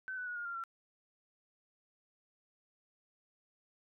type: tone with pitch steps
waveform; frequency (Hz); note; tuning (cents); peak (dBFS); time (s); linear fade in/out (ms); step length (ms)
sine; 1527 / 1491.3 / 1456.4 / 1422.3 / 1389 / 1356.5; G6 / F#6 / F#6 / F6 / F6 / E6; -46 / +13 / -28 / +31 / -10 / +49; -38; 0.08-0.638; 0; 93
effects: none